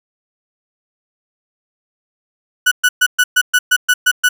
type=tone bursts; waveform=35% pulse; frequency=1480 Hz; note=F#6; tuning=in tune; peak=-7 dBFS; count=10; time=2.66-4.29 s; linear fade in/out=10 ms; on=55 ms; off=120 ms; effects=none